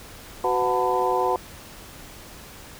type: tone cluster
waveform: sine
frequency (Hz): 372.5 / 502 / 731 / 892 / 1002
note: F#4 / B4 / F#5 / A5 / B5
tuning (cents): +12 / +28 / -21 / +23 / +25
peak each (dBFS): -26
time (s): 0.44-1.36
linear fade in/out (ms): 2
effects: pink hiss -43 dBFS RMS until 2.79 s